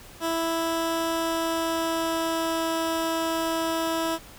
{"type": "tone with pitch glide", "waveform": "15% pulse", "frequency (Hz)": [329.6, 327.3], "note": ["E4", "E4"], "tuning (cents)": [0, -12], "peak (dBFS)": -18, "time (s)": [0.2, 4.19], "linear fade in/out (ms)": 50, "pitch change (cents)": -12, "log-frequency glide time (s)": [1.01, 2.69], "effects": ["pink hiss -47 dBFS RMS until 4.38 s"]}